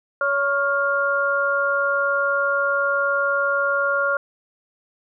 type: tone cluster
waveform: sine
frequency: 562 / 1110 / 1403 Hz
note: C#5 / C#6 / F6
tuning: +24 / +2 / +8 cents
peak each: -23 / -26 / -20 dBFS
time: 0.21-4.17 s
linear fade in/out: 2 ms
effects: none